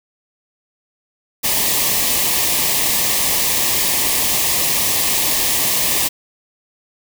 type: band-stop noise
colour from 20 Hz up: white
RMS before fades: -17 dBFS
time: 1.43-6.09 s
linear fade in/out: 20 ms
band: 1200 to 1700 Hz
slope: 96 dB/octave
effects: none